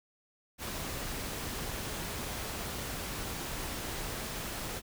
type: noise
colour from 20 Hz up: pink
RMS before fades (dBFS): -38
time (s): 0.58-4.82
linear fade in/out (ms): 50
effects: none